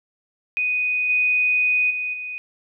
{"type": "tone with level steps", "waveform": "sine", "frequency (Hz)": 2489, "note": "D#7", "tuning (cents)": 0, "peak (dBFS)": [-19, -16, -23, -28], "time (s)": [0.57, 2.38], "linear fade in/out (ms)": 0, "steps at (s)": [1.09, 1.9, 2.13], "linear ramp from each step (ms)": 10, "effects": []}